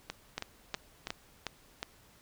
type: two click trains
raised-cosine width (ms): 0.2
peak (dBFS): -19 / -17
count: 4 / 5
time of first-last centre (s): 0.1-1.071 / 0.38-1.829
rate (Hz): 3.09 / 2.76
effects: pink hiss -61 dBFS RMS until 2.21 s